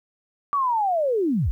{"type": "linear sweep", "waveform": "sine", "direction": "down", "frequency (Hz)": [1166, 40], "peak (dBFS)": -19, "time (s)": [0.53, 1.51], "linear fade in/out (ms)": 0, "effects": ["10-bit"]}